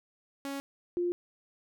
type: tone pair in turn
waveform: sawtooth / sine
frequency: 277.2 / 351.1 Hz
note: C#4 / F4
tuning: 0 / +9 cents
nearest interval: major third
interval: 409 cents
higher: second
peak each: -31 / -27 dBFS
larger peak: second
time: 0.45-0.6 / 0.97-1.12 s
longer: neither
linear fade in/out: 0 ms
effects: none